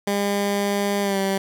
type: tone with pitch glide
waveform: 15% pulse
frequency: 201.7 to 194.38 Hz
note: G3 to G3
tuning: +50 to -14 cents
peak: -14 dBFS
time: 0.07-1.38 s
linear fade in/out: 5 ms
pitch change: -64 cents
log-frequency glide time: 1.02-1.18 s
effects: none